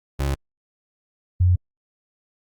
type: tone pair in turn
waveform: 30% pulse / sine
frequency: 69.3 / 90.2 Hz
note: C#2 / F#2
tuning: 0 / -44 cents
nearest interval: perfect fourth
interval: 456 cents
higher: second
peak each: -18 / -13 dBFS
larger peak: second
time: 0.19-0.35 / 1.4-1.56 s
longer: neither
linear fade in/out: 10 ms
effects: Opus 48 kbps